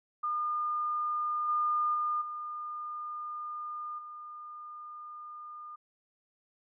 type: tone with level steps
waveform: sine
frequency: 1213 Hz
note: D#6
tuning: 44 cents flat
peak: -29 / -26 / -28 / -36 / -42 dBFS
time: 0.23-5.76 s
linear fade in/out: 10 ms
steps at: 1.48 / 1.94 / 2.21 / 3.98 s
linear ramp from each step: 10 ms
effects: none